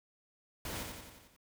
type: noise with echo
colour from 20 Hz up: pink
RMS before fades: -41 dBFS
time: 0.65-0.83 s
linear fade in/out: 2 ms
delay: 89 ms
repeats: 6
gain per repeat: -4 dB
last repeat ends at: 1.364 s
effects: none